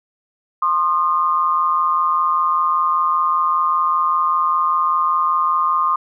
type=tone pair together; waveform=sine; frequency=1057 / 1222.1 Hz; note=C6 / D#6; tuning=+17 / -31 cents; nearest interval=minor third; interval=252 cents; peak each=-17 dBFS; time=0.62-5.96 s; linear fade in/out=5 ms; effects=none